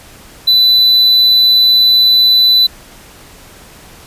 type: tone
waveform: triangle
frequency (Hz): 3992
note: B7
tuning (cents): +18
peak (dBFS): -4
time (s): 0.47-2.67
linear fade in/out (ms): 10
effects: pink hiss -38 dBFS RMS until 4.06 s + resampled to 32000 Hz